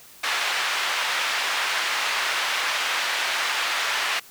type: band-pass noise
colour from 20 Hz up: white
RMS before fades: -25 dBFS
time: 0.23-4.2 s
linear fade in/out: 10 ms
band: 920 to 2800 Hz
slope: 12 dB/octave
effects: white hiss -48 dBFS RMS until 4.3 s